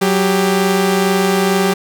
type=tone pair together; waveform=sawtooth; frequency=186.9 / 396 Hz; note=F#3 / G4; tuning=+18 / +18 cents; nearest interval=octave + minor second; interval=1300 cents; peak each=-11 dBFS; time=0.01-1.74 s; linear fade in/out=10 ms; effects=none